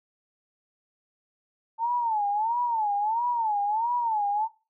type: tone with vibrato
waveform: sine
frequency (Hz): 887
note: A5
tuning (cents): +14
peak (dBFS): -23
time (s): 1.78-4.49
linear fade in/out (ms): 50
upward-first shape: sine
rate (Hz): 1.5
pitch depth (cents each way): 160
effects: noise-tail reverb RT60 0.3 s tail -19 dB re dry